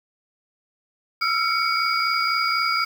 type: tone cluster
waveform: sine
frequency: 1311 / 1375 / 2246 / 4867 Hz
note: E6 / F6 / C#7 / D#8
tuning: -10 / -27 / +22 / -39 cents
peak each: -25 dBFS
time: 1.21-2.85 s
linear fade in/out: 10 ms
effects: 7-bit